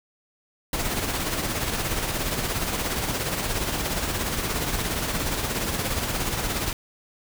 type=noise with tremolo; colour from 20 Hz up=pink; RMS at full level=-25 dBFS; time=0.73-6.73 s; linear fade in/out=2 ms; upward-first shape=sine; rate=17 Hz; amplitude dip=45%; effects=none